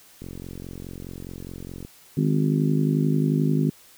click train, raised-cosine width 3 ms, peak -24 dBFS, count 74, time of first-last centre 0.22-1.849 s, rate 44.8 Hz
harmonic tone, 51.3 Hz, G#1, 21 cents flat, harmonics 3 / 4 / 5 / 6 / 7 / 8, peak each -21 / -27 / -24 / -37 / -30 / -37 dBFS, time 2.17-3.7 s, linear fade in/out 5 ms
effects white hiss -52 dBFS RMS until 3.97 s

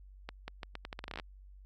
accelerating click train, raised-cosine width 0.3 ms, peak -24 dBFS, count 15, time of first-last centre 0.29-1.198 s, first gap 190 ms, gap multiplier 0.8, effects added 48 Hz sine -51 dBFS peak until 1.65 s + Opus 48 kbps

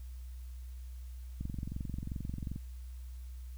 click train, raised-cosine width 5 ms, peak -26 dBFS, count 27, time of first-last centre 1.41-2.56 s, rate 22.6 Hz, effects added 62 Hz sine -42 dBFS peak until 3.57 s + white hiss -65 dBFS RMS until 3.57 s

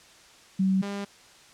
sine / sawtooth tone pair in turn, 190.5 / 200.7 Hz, G3 / G3, -49 / +41 cents, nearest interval minor second, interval 90 cents, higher second, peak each -20 / -27 dBFS, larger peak first, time 0.59-0.82 / 0.82-1.05 s, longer neither, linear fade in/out 10 ms, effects white hiss -53 dBFS RMS until 1.53 s + low-pass 7000 Hz 12 dB/octave

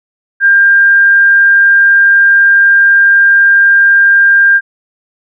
sine tone, 1598 Hz, G6, 33 cents sharp, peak -3 dBFS, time 0.4-4.61 s, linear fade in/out 50 ms, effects none

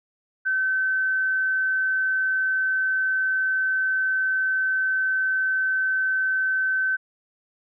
sine tone, 1533 Hz, G6, 39 cents flat, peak -20 dBFS, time 0.45-6.97 s, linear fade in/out 20 ms, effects none

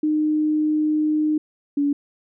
sine tone pair in turn, 305.9 / 286.1 Hz, D#4 / D4, -29 / -45 cents, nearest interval minor second, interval 116 cents, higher first, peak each -17 dBFS, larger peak neither, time 0.03-1.38 / 1.77-1.93 s, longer first, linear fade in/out 5 ms, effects none

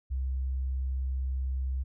sine tone, 65.41 Hz, C2, in tune, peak -28 dBFS, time 0.1-1.84 s, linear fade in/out 20 ms, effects none

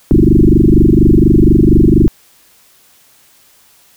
sine tone with frequency modulation, 180 Hz, F#3, 47 cents flat, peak -4 dBFS, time 0.11-2.08 s, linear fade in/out 0 ms, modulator 24.2 Hz, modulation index 7.4, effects white hiss -48 dBFS RMS until 3.96 s

